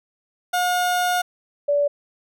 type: tone pair in turn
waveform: 30% pulse / sine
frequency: 718 / 577.2 Hz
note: F5 / D5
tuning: +48 / -30 cents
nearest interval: major third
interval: 378 cents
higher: first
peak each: -16 dBFS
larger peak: neither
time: 0.53-1.22 / 1.68-1.88 s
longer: first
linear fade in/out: 10 ms
effects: none